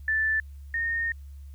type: tone pair in turn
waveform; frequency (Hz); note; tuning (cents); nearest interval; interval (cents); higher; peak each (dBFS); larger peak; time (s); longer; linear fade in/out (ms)
sine; 1760 / 1840.4; A6 / A#6; 0 / -23; minor second; 77; second; -22 / -25; first; 0.08-0.4 / 0.74-1.12; second; 2
effects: added 70 Hz sine -40 dBFS peak until 1.54 s + white hiss -67 dBFS RMS until 1.54 s